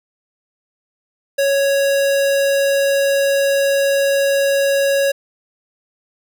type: tone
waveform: square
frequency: 554.4 Hz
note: C#5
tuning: in tune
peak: -14 dBFS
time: 1.38-5.12 s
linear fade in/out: 10 ms
effects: none